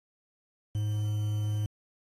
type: tone with quantisation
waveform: triangle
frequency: 105.5 Hz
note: G#2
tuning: 28 cents sharp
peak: -25 dBFS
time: 0.75-1.66 s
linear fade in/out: 0 ms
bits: 8
effects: AAC 32 kbps